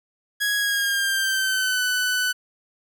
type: tone with pitch glide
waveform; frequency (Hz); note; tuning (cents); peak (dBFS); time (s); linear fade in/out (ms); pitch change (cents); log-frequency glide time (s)
sawtooth; 1661.2 to 1497.2; G#6 to F#6; 0 to +20; -17; 0.4-2.33; 20; -180; 0.57-1.83
effects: none